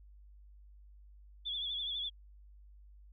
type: tone with vibrato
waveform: sine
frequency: 3427 Hz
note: A7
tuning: 46 cents flat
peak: -35 dBFS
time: 1.45-2.1 s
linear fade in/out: 20 ms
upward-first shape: triangle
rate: 12 Hz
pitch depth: 79 cents each way
effects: added 50 Hz sine -54 dBFS peak until 3.12 s